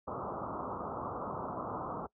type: low-pass noise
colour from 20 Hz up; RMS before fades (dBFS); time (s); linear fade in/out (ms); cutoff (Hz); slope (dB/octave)
white; -39; 0.07-2.07; 10; 1300; 96
effects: noise-tail reverb RT60 0.1 s tail -22 dB re dry + high-pass 80 Hz 12 dB/octave